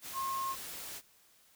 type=tone in noise; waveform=sine; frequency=1072 Hz; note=C6; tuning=42 cents sharp; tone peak=-33 dBFS; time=0.13-0.56 s; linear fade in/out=50 ms; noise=white; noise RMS=-44 dBFS; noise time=0.01-1.02 s; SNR=+8 dB; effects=white hiss -65 dBFS RMS until 1.55 s